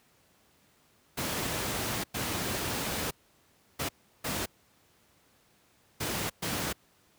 pink noise bursts at uneven times, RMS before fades -32 dBFS, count 6, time 1.17-2.04 / 2.14-3.11 / 3.79-3.89 / 4.24-4.46 / 6-6.3 / 6.42-6.73 s, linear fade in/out 10 ms, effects pink hiss -65 dBFS RMS until 7.18 s + high-pass 80 Hz 12 dB/octave

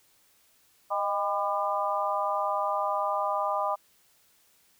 harmonic tone with a mistuned harmonic, 200.3 Hz, G3, 38 cents sharp, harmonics 3 / 4 / 5 / 6, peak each -31 / -31 / -31 / -31 dBFS, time 0.9-3.76 s, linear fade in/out 20 ms, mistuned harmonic 3, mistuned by +51 cents, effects white hiss -64 dBFS RMS until 4.79 s

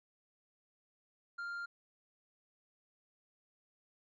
sine tone with tanh clipping, 1396.9 Hz, F6, in tune, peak -40 dBFS, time 1.38-1.66 s, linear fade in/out 10 ms, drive 4 dB, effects none

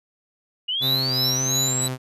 sine linear sweep, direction up, 2845 to 8010 Hz, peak -22 dBFS, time 0.68-1.87 s, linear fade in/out 10 ms
sawtooth tone with vibrato, 130.3 Hz, C3, 7 cents flat, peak -22 dBFS, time 0.8-1.98 s, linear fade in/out 50 ms, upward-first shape square, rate 1.7 Hz, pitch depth 18 cents each way
square tone with tremolo, 3955 Hz, B7, 2 cents sharp, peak -22 dBFS, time 0.82-1.88 s, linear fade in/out 2 ms, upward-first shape sine, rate 2.9 Hz, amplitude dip 90%
effects resampled to 32000 Hz

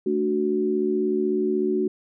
sine chord, D major, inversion second, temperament equal, 220 / 293.7 / 370 Hz, A3 / D4 / F#4, 0 / 0 / 0 cents, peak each -27 / -27 / -22 dBFS, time 0.06-1.88 s, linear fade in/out 5 ms, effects none

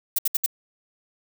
violet noise bursts, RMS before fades -21 dBFS, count 4, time 0.16-0.462 s, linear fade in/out 5 ms, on 26 ms, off 66 ms, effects none

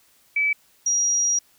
sine tone pair in turn, 2300 / 5731 Hz, D7 / F8, -37 / +44 cents, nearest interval octave + major third, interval 1581 cents, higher second, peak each -18 dBFS, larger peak neither, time 0.36-0.53 / 0.86-1.39 s, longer second, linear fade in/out 5 ms, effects white hiss -59 dBFS RMS until 1.58 s

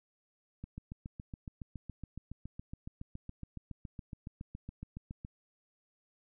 click train, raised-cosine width 5 ms, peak -30 dBFS, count 34, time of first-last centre 0.64-5.249 s, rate 7.16 Hz, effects none

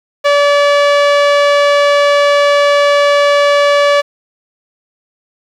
sawtooth tone, 575 Hz, D5, 37 cents flat, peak -3 dBFS, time 0.24-4.02 s, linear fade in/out 20 ms, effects low-pass 4000 Hz 12 dB/octave + 7-bit

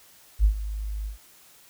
sine tone with ADSR envelope, 51.91 Hz, G#1, in tune, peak -13 dBFS, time 0.39-1.18 s, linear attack 53 ms, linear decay 91 ms, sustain -15 dB, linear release 120 ms, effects white hiss -54 dBFS RMS until 1.69 s

